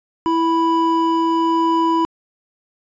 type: tone pair together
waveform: triangle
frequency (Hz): 329.6 / 987.8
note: E4 / B5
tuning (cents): 0 / 0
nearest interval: octave + perfect fifth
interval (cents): 1900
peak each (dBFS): -15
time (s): 0.26-2.05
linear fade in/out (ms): 0
effects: resampled to 16000 Hz